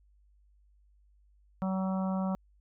harmonic tone, 189.3 Hz, F#3, 40 cents sharp, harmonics 1 / 3 / 4 / 5 / 6 / 7, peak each -29 / -39 / -41 / -43 / -45 / -46 dBFS, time 1.62-2.35 s, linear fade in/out 0 ms, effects added 50 Hz sine -61 dBFS peak until 2.6 s

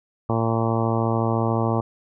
harmonic tone, 113.9 Hz, A#2, 40 cents flat, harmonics 1 / 2 / 3 / 4 / 5 / 6 / 7 / 8 / 9 / 10, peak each -23 / -26 / -28 / -29 / -30 / -31 / -31 / -32 / -33 / -33 dBFS, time 0.29-1.81 s, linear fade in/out 5 ms, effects none

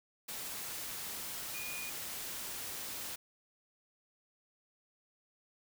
sine tone in noise, 2450 Hz, D#7, 27 cents flat, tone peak -43 dBFS, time 1.54-1.9 s, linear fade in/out 10 ms, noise white, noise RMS -42 dBFS, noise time 0.28-3.16 s, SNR -4 dB, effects none

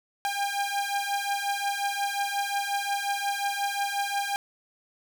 sawtooth beating tone pair, 800 / 805.6 Hz, G5 / G5, +35 / +47 cents, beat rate 5.6 Hz, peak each -26 dBFS, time 0.25-4.36 s, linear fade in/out 0 ms, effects none

